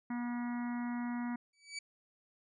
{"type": "harmonic tone", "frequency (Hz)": 241, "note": "B3", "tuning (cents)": -42, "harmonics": [1, 3, 4, 5, 6, 7, 8, 9], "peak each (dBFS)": [-35, -50, -47, -54, -52, -57, -52, -57], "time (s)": [0.1, 1.36], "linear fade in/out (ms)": 5}
{"type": "tone with exponential growth", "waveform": "20% pulse", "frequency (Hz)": 2290, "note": "D7", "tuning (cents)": -44, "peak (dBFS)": -32, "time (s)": [1.53, 1.79], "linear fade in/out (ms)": 5, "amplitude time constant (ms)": 55}
{"effects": ["resampled to 24000 Hz"]}